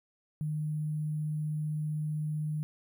sine tone with sample-and-hold, 152.6 Hz, D#3, 33 cents flat, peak -30 dBFS, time 0.41-2.63 s, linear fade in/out 0 ms, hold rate 11025 Hz, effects none

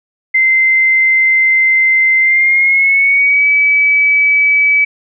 sine tone with pitch glide, 2076 to 2290 Hz, C7 to D7, -14 to -44 cents, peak -7 dBFS, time 0.34-4.85 s, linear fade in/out 10 ms, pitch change +170 cents, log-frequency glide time 2.2-3.47 s, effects none

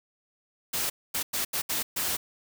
white noise bursts at uneven times, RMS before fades -29 dBFS, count 6, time 0.73-0.9 / 1.14-1.23 / 1.33-1.45 / 1.53-1.62 / 1.69-1.83 / 1.96-2.17 s, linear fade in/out 10 ms, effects none

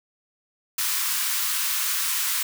white high-pass noise, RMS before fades -25 dBFS, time 0.78-2.43 s, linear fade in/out 5 ms, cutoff 990 Hz, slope 48 dB/octave, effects none

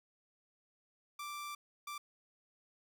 sawtooth tone bursts at uneven times, 1174.7 Hz, D6, in tune, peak -38 dBFS, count 2, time 1.19-1.55 / 1.87-1.98 s, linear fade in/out 5 ms, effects none

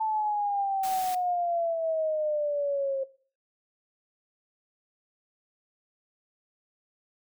sine exponential sweep, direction down, 882 to 535 Hz, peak -25 dBFS, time 0-3.04 s, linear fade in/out 10 ms
white noise, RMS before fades -39 dBFS, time 0.83-1.15 s, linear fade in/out 5 ms
effects noise-tail reverb RT60 0.4 s tail -18 dB re dry

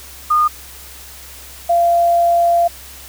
sine tone pair in turn, 1222 / 687.5 Hz, D#6 / F5, -32 / -27 cents, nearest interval minor seventh, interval 995 cents, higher first, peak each -10 dBFS, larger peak neither, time 0.3-0.48 / 1.69-2.68 s, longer second, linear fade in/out 10 ms, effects added 66 Hz sine -41 dBFS peak until 3.08 s + white hiss -37 dBFS RMS until 3.08 s

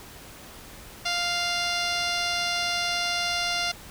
10% pulse tone with low-pass filter, 698.5 Hz, F5, in tune, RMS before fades -27 dBFS, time 1.05-3.72 s, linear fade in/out 10 ms, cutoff 6100 Hz, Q 3.3, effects pink hiss -45 dBFS RMS until 3.9 s

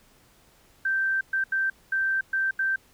sine tone bursts at uneven times, 1563 Hz, G6, 6 cents flat, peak -22 dBFS, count 6, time 0.85-1.21 / 1.33-1.44 / 1.52-1.7 / 1.92-2.21 / 2.33-2.51 / 2.59-2.76 s, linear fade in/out 5 ms, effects pink hiss -59 dBFS RMS until 2.93 s

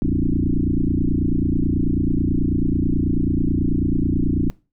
sine tone with frequency modulation, 133.3 Hz, C3, 33 cents sharp, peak -16 dBFS, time 0.02-4.5 s, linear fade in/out 0 ms, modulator 29.2 Hz, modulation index 6.3, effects noise-tail reverb RT60 0.3 s tail -22 dB re dry

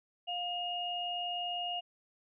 sine tone pair together, 707.4 / 2851 Hz, F5 / F7, +22 / +35 cents, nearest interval 2 octaves, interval 2413 cents, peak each -37 / -36 dBFS, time 0.27-1.81 s, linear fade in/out 20 ms, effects none

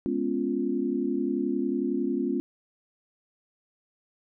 sine chord, C# dominant seventh, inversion second, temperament equal with one note detuned, 207.7 / 246.9 / 278.1 / 349.2 Hz, G#3 / B3 / C#4 / E#4, 0 / 0 / +6 / 0 cents, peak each -33 / -30 / -29 / -30 dBFS, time 0.06-2.4 s, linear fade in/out 0 ms, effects none

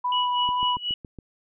sine tone with vibrato, 987.8 Hz, B5, in tune, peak -22 dBFS, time 0.04-0.77 s, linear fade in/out 10 ms, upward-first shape triangle, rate 2.2 Hz, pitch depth 10 cents each way
sine tone with tremolo, 2933 Hz, F#7, 16 cents flat, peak -23 dBFS, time 0.12-0.94 s, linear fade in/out 2 ms, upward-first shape sine, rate 4.1 Hz, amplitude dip 85%
click train, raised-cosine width 3 ms, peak -26 dBFS, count 6, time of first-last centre 0.49-1.187 s, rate 7.17 Hz
effects none

